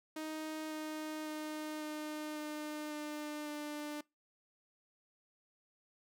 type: tone with pitch steps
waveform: sawtooth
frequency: 312.1 / 309.6 / 307.1 / 304.6 / 302.2 / 299.7 / 297.3 Hz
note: D#4 / D#4 / D#4 / D#4 / D4 / D4 / D4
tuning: +5 / -9 / -23 / -37 / +50 / +35 / +21 cents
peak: -36 dBFS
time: 0.16-4.01 s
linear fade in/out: 5 ms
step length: 550 ms
effects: noise-tail reverb RT60 0.2 s tail -23 dB re dry